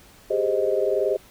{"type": "chord", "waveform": "sine", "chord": "Ab major seventh", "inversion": "third", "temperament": "equal with one note detuned", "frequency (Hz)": [392, 412.7, 523.3, 622.3], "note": ["G4", "Ab4", "C5", "Eb5"], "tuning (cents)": [0, -11, 0, 0], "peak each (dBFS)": -25, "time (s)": [0.3, 1.17], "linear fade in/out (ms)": 10, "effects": ["pink hiss -51 dBFS RMS until 1.3 s"]}